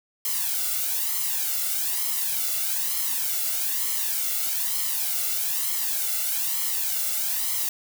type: noise with flanger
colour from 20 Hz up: blue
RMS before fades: -26 dBFS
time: 0.25-7.69 s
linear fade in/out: 2 ms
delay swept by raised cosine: 0.96 to 1.46 ms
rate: 1.1 Hz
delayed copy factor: +0.75
effects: none